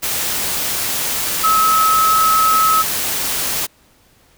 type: tone in noise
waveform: sine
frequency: 1289 Hz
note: E6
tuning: 39 cents flat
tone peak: -11 dBFS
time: 1.43-2.83 s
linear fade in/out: 20 ms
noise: white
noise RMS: -20 dBFS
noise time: 0.02-3.67 s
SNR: +6 dB
effects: pink hiss -53 dBFS RMS until 4.37 s